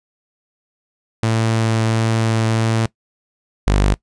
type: tone pair in turn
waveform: sawtooth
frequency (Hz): 112.3 / 49.56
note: A2 / G1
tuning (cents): +36 / +20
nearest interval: octave + major second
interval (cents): 1416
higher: first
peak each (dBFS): -11 / -8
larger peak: second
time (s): 1.23-2.86 / 3.67-3.94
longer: first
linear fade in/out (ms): 0
effects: noise-tail reverb RT60 0.1 s tail -21 dB re dry + resampled to 22050 Hz